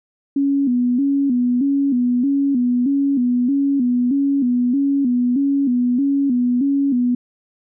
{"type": "tone with vibrato", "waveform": "sine", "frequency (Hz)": 261.6, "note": "C4", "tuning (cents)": 0, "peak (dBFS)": -14, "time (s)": [0.36, 7.15], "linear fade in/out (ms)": 5, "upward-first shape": "square", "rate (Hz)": 1.6, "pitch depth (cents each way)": 110, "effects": []}